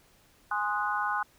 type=chord; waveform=sine; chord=Ab dominant seventh; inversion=none; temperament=equal with one note detuned; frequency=830.6 / 1046.5 / 1244.5 / 1474 Hz; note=Ab5 / C6 / Eb6 / Gb6; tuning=0 / 0 / 0 / -7 cents; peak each=-32 / -33 / -33 / -32 dBFS; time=0.51-1.23 s; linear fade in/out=5 ms; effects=pink hiss -62 dBFS RMS until 1.38 s